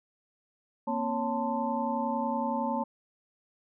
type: tone cluster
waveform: sine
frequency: 234.7 / 265.6 / 554 / 885 / 1036 Hz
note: A#3 / C4 / C#5 / A5 / C6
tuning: +12 / +26 / -1 / +10 / -17 cents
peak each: -32 / -38 / -35 / -31 / -39 dBFS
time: 0.87-2.84 s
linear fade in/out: 10 ms
effects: none